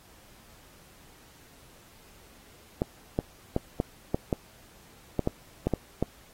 clicks, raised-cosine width 2 ms, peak -11 dBFS, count 11, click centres 2.819 / 3.189 / 3.564 / 3.801 / 4.145 / 4.328 / 5.193 / 5.274 / 5.67 / 5.737 / 6.026 s, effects pink hiss -56 dBFS RMS until 6.33 s + AAC 48 kbps

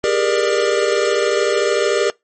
square tone cluster, 397.9 / 418.1 / 471.3 / 596 Hz, G4 / G#4 / A#4 / D5, +26 / +12 / +19 / +25 cents, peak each -20 / -24 / -19 / -21 dBFS, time 0.04-2.1 s, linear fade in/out 0 ms, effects noise-tail reverb RT60 0.2 s tail -25 dB re dry + MP3 32 kbps

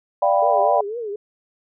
sine chord, G dominant seventh, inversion second, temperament equal, 587.3 / 698.5 / 784 / 987.8 Hz, D5 / F5 / G5 / B5, 0 / 0 / 0 / 0 cents, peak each -18 / -20 / -20 / -23 dBFS, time 0.22-0.81 s, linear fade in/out 5 ms
sine tone with vibrato, 440 Hz, A4, in tune, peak -25 dBFS, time 0.42-1.16 s, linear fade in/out 5 ms, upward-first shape triangle, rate 4 Hz, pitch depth 190 cents each way
effects none

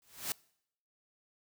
white noise with exponential growth, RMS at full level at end -32 dBFS, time 0.02-0.32 s, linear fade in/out 1 ms, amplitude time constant 64 ms, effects noise-tail reverb RT60 0.7 s tail -24 dB re dry

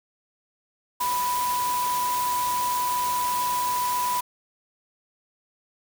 sine tone in noise, 987.8 Hz, B5, in tune, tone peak -23 dBFS, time 1-4.21 s, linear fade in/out 10 ms, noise white, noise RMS -32 dBFS, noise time 1-4.21 s, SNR +6 dB, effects none

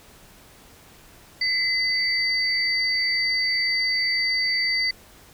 sine tone pair together, 2032 / 4615 Hz, B6 / D8, +49 / -31 cents, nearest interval octave + major second, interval 1420 cents, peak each -23 dBFS, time 1.41-4.91 s, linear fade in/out 5 ms, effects pink hiss -50 dBFS RMS until 5.33 s

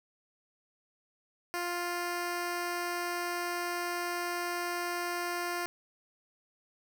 10% pulse tone, 350 Hz, F4, 4 cents sharp, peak -24 dBFS, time 1.54-5.66 s, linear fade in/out 0 ms, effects none

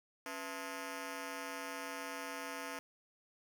10% pulse ring-modulated tone, 386.5 Hz, G4, 24 cents flat, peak -30 dBFS, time 0.26-2.79 s, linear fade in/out 0 ms, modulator 110 Hz, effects none

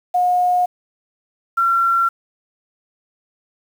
sine tone pair in turn, 720 / 1363.5 Hz, F#5 / F6, -47 / -42 cents, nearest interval major seventh, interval 1105 cents, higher second, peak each -13 dBFS, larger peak neither, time 0.14-0.66 / 1.57-2.09 s, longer neither, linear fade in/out 10 ms, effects 7-bit

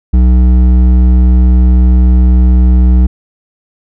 sine tone with hard clipping, 61.9 Hz, B1, 5 cents sharp, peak -5 dBFS, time 0.13-3.07 s, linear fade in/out 10 ms, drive 9 dB, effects none

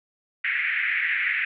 white band-pass noise, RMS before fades -25 dBFS, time 0.44-1.45 s, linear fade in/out 5 ms, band 1700 to 2300 Hz, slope 48 dB/octave, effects none

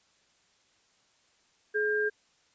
sine tone pair together, 423.6 / 1601 Hz, G#4 / G6, +34 / +36 cents, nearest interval octave + major seventh, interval 2302 cents, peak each -28 dBFS, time 1.74-2.1 s, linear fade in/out 20 ms, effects white hiss -67 dBFS RMS until 2.54 s + resampled to 16000 Hz

